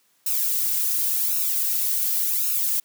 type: noise with flanger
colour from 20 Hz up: violet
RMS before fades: -23 dBFS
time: 0.26-2.8 s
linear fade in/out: 5 ms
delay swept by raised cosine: 0.74 to 2.84 ms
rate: 0.9 Hz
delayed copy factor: +0.9
effects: white hiss -64 dBFS RMS until 2.84 s + high-pass 150 Hz 12 dB/octave